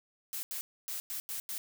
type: noise bursts at uneven times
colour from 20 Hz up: blue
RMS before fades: -38 dBFS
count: 6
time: 0.33-0.43 / 0.51-0.61 / 0.88-1 / 1.1-1.2 / 1.29-1.4 / 1.49-1.58 s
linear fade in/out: 0 ms
effects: none